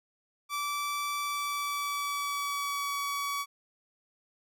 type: tone with pitch glide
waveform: sawtooth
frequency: 1160 to 1134.2 Hz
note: D6 to C#6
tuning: -22 to +39 cents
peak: -27 dBFS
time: 0.49-3.46 s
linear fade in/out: 50 ms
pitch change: -39 cents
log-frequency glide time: 1.21-2.97 s
effects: none